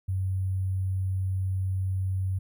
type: tone with sample-and-hold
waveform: sine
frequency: 94.5 Hz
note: F#2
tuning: 37 cents sharp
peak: -25 dBFS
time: 0.08-2.39 s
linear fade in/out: 10 ms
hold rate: 11025 Hz
effects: none